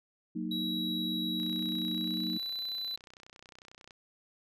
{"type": "chord", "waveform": "sine", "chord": "D# minor", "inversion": "first", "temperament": "equal", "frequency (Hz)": [185, 233.1, 311.1], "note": ["F#3", "A#3", "D#4"], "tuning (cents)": [0, 0, 0], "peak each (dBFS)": -37, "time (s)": [0.35, 2.38], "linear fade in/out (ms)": 10}
{"type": "tone with pitch glide", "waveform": "triangle", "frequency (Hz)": [3880, 3996], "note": ["B7", "B7"], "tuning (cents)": [-31, 20], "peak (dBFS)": -33, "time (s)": [0.51, 2.96], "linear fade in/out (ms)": 5, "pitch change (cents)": 51, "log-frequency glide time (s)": [1.89, 2.6]}
{"type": "click train", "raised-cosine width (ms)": 0.2, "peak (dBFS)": -34, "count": 79, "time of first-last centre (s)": [1.4, 3.908], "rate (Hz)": 31.1}
{"effects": []}